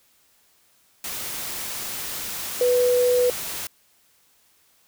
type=tone in noise; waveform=sine; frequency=493.9 Hz; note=B4; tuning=in tune; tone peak=-16 dBFS; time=2.61-3.3 s; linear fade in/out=2 ms; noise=white; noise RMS=-31 dBFS; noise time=1.04-3.67 s; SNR=+12 dB; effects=white hiss -61 dBFS RMS until 4.87 s